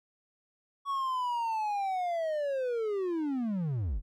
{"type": "linear sweep", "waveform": "triangle", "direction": "down", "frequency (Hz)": [1125, 33.46], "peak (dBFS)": -27, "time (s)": [0.85, 4.02], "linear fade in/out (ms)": 50, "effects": []}